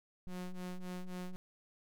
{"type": "ring-modulated tone", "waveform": "square", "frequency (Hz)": 90.4, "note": "F#2", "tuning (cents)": -40, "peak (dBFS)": -38, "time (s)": [0.27, 1.36], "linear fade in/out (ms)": 0, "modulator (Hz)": 92.3, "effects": []}